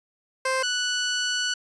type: tone pair in turn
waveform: 15% pulse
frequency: 523.3 / 1480.1 Hz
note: C5 / F#6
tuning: 0 / 0 cents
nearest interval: octave + tritone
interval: 1800 cents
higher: second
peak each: -16 / -17 dBFS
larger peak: first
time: 0.45-0.63 / 0.63-1.54 s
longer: second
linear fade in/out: 5 ms
effects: resampled to 24000 Hz